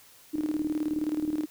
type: tone with tremolo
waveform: sine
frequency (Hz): 305.6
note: D#4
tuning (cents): -31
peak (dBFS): -24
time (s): 0.33-1.46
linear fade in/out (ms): 20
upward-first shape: square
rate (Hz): 19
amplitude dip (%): 65
effects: white hiss -55 dBFS RMS until 1.5 s